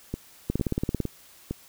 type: two click trains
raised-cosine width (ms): 3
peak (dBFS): -12 / -16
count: 10 / 4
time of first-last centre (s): 0.5-1.003 / 0.14-1.51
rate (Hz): 17.9 / 2.19
effects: white hiss -53 dBFS RMS until 1.68 s